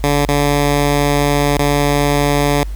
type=tone with dropouts; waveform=10% pulse; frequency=144.1 Hz; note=D3; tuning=33 cents flat; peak=-4 dBFS; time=0.04-2.63 s; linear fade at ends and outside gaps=0 ms; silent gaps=0.249-0.287 / 1.569-1.594 s; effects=added 50 Hz sine -21 dBFS peak until 2.75 s + pink hiss -44 dBFS RMS until 2.75 s